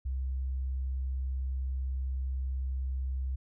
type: tone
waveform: sine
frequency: 65.41 Hz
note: C2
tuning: in tune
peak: -30 dBFS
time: 0.05-3.36 s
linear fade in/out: 10 ms
effects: none